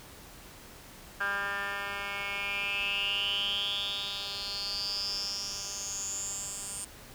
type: tone with band-pass filter sweep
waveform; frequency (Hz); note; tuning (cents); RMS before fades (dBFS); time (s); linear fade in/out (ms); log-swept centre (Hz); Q
10% pulse; 200; G3; +35; -34; 1.2-6.85; 10; 1600 to 8600; 9.3
effects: pink hiss -50 dBFS RMS until 7.14 s